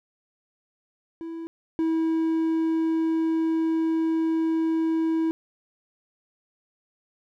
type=tone pair in turn; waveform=triangle; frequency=329.6 / 323.9 Hz; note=E4 / E4; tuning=0 / -30 cents; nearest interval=unison; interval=30 cents; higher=first; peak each=-30 / -19 dBFS; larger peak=second; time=1.21-1.47 / 1.79-5.31 s; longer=second; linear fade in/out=0 ms; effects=none